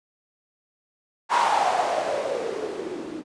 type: noise with low-pass filter sweep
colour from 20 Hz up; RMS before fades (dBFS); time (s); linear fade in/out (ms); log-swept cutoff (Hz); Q
violet; -25; 1.29-3.24; 50; 990 to 290; 5.7
effects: resampled to 22050 Hz